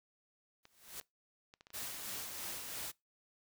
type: noise with exponential growth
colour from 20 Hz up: white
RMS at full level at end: -43 dBFS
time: 0.63-1 s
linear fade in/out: 1 ms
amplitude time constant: 80 ms
type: clicks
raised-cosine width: 0.2 ms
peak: -38 dBFS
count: 9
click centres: 0.654 / 1.012 / 1.539 / 1.609 / 1.669 / 1.704 / 1.745 / 2.158 / 2.288 s
type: noise with tremolo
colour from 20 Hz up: white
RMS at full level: -42 dBFS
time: 1.73-2.92 s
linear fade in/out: 20 ms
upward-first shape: sine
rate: 3 Hz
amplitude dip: 35%
effects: noise-tail reverb RT60 0.2 s tail -23 dB re dry